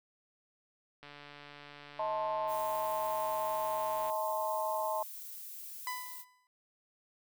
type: click train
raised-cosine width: 0.3 ms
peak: -34 dBFS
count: 446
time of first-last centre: 1.03-4.099 s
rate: 145 Hz
type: chord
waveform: sine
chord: A diminished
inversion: second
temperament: just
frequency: 633.6 / 880 / 1056 Hz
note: Eb5 / A5 / C6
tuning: +31 / 0 / +16 cents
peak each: -35 / -35 / -38 dBFS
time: 1.99-5.03 s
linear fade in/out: 5 ms
type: noise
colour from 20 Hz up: violet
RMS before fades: -46 dBFS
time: 2.47-6.25 s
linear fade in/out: 50 ms
type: tone with exponential decay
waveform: 30% pulse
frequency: 1000 Hz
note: B5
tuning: 21 cents sharp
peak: -31 dBFS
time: 5.87-6.47 s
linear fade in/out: 1 ms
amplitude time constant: 130 ms
effects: none